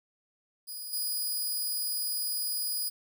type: tone with level steps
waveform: 10% pulse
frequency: 4940 Hz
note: D#8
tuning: 13 cents flat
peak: -31 / -23 dBFS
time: 0.67-2.9 s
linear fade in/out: 20 ms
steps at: 0.93 s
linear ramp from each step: 2 ms
effects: none